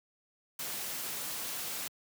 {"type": "noise", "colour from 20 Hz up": "white", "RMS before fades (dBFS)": -38, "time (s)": [0.59, 1.88], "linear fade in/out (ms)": 5, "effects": ["high-pass 100 Hz 12 dB/octave"]}